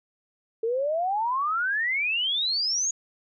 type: exponential sweep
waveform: sine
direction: up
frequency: 439.7 to 6800 Hz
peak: -23 dBFS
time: 0.63-2.91 s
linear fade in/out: 5 ms
effects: none